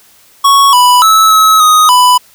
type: tone with pitch steps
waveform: square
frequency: 1110 / 988 / 1303 / 1288 / 1250 / 994 Hz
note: C#6 / B5 / E6 / E6 / D#6 / B5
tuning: +2 / 0 / -20 / -41 / +8 / +11 cents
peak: -4 dBFS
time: 0.44-2.18 s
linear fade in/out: 10 ms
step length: 290 ms
effects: white hiss -44 dBFS RMS until 2.34 s